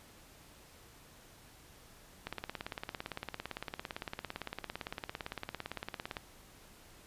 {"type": "click train", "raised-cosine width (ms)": 0.3, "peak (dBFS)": -22, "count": 70, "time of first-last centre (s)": [2.27, 6.168], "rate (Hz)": 17.7, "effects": ["pink hiss -58 dBFS RMS until 7.06 s", "resampled to 32000 Hz"]}